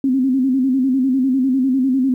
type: tone with vibrato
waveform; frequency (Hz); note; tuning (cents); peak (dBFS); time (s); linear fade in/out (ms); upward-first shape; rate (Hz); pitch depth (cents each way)
sine; 261.6; C4; 0; -13; 0.04-2.14; 2; square; 10; 64
effects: 9-bit